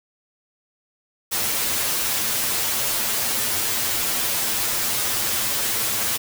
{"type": "noise with comb filter", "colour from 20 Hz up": "white", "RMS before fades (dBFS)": -23, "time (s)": [1.31, 6.18], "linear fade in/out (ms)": 20, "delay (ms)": 8.9, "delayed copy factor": 1, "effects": []}